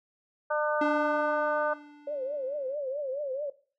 harmonic tone, 300.8 Hz, D4, 42 cents sharp, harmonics 2 / 3 / 4 / 5, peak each -28 / -32 / -33 / -33 dBFS, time 0.5-1.74 s, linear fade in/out 10 ms
square tone with exponential decay, 293.7 Hz, D4, in tune, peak -26 dBFS, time 0.81-2.75 s, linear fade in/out 5 ms, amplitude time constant 420 ms
sine tone with vibrato, 554.4 Hz, C#5, in tune, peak -30 dBFS, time 2.07-3.5 s, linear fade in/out 5 ms, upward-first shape triangle, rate 4.6 Hz, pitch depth 160 cents each way
effects noise-tail reverb RT60 0.4 s tail -17 dB re dry + low-pass 3000 Hz 12 dB/octave

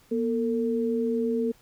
sine tone pair together, 239.1 / 451.4 Hz, A#3 / A4, +44 / +44 cents, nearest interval major seventh, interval 1100 cents, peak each -26 dBFS, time 0.11-1.52 s, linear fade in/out 10 ms, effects pink hiss -59 dBFS RMS until 1.61 s

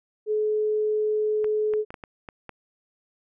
sine tone, 427.2 Hz, G#4, 49 cents sharp, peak -21 dBFS, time 0.26-1.85 s, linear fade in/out 50 ms
clicks, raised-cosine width 0.5 ms, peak -23 dBFS, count 7, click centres 1.444 / 1.737 / 1.905 / 1.942 / 2.038 / 2.288 / 2.493 s
effects none

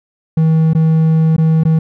triangle tone with dropouts, 160 Hz, D#3, 49 cents sharp, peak -6 dBFS, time 0.37-1.79 s, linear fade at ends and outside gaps 5 ms, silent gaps 0.734-0.749 / 1.365-1.38 / 1.636-1.651 s, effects none

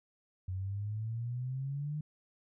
sine exponential sweep, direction up, 91.4 to 153.4 Hz, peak -34 dBFS, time 0.48-2.01 s, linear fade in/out 5 ms, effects none

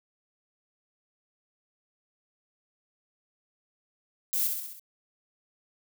violet noise with echo, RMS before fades -28 dBFS, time 4.33-4.47 s, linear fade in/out 0 ms, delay 65 ms, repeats 5, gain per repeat -4 dB, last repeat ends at 4.795 s, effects none

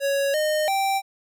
square tone with pitch steps, 556 / 613 / 781 Hz, C#5 / D#5 / G5, +5 / -26 / -7 cents, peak -21 dBFS, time 0-1.02 s, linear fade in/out 50 ms, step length 340 ms, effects none

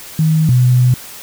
sine tone pair in turn, 158 / 125.18 Hz, D#3 / B2, +27 / +24 cents, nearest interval major third, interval 403 cents, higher first, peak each -9 / -7 dBFS, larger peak second, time 0.19-0.49 / 0.49-0.94 s, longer second, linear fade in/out 2 ms, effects white hiss -33 dBFS RMS until 1.22 s

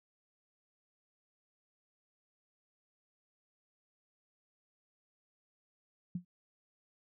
sine tone with exponential decay, 177.5 Hz, F3, 28 cents sharp, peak -31 dBFS, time 6.15-6.25 s, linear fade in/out 5 ms, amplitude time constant 21 ms, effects none

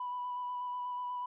sine tone with vibrato, 987.8 Hz, B5, in tune, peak -34 dBFS, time 0-1.26 s, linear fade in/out 5 ms, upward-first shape square, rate 8.2 Hz, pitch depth 11 cents each way, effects tanh soft clip ceiling -31 dBFS

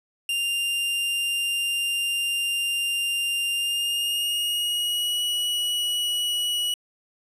45% pulse tone with pitch glide, 2794 to 2924 Hz, F7 to F#7, 0 to -21 cents, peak -23 dBFS, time 0.29-6.74 s, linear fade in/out 2 ms, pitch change +79 cents, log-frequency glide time 3.53-5.21 s, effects resampled to 32000 Hz

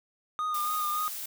triangle tone with vibrato, 1225 Hz, D#6, 27 cents flat, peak -26 dBFS, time 0.39-1.08 s, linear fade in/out 0 ms, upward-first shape sine, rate 3.5 Hz, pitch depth 29 cents each way
blue noise, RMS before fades -37 dBFS, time 0.54-1.26 s, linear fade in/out 5 ms
effects none

